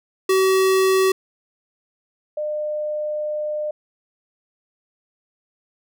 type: tone pair in turn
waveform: square / sine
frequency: 380.1 / 603.4 Hz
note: F#4 / D5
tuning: +47 / +47 cents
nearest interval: minor sixth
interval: 800 cents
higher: second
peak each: -15 / -22 dBFS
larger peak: first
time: 0.29-1.12 / 2.37-3.71 s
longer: second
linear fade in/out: 5 ms
effects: none